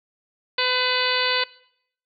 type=harmonic tone with a mistuned harmonic; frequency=504 Hz; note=B4; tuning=35 cents sharp; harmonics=1 / 2 / 3 / 4 / 5 / 6 / 7 / 8 / 9; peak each=-28 / -28 / -28 / -28 / -28 / -28 / -28 / -28 / -28 dBFS; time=0.58-1.44 s; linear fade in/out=5 ms; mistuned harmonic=6; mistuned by=-38 cents; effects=noise-tail reverb RT60 0.7 s tail -22 dB re dry